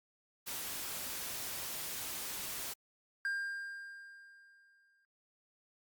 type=noise; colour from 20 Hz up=white; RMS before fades=-41 dBFS; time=0.46-2.74 s; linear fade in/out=20 ms
type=tone with exponential decay; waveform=triangle; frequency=1600 Hz; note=G6; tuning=35 cents sharp; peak=-30 dBFS; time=3.25-5.05 s; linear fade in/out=1 ms; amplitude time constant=390 ms
effects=Opus 48 kbps